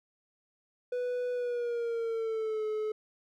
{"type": "tone with pitch glide", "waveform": "triangle", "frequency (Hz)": [493.9, 430], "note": ["B4", "A4"], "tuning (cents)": [0, -40], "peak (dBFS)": -28, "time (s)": [0.92, 2.92], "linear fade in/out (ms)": 5, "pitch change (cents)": -240, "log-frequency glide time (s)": [1.33, 2.65], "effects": []}